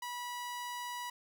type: tone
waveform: sawtooth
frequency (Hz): 975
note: B5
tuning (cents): -23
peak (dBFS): -35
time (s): 0.02-1.1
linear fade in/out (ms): 5
effects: none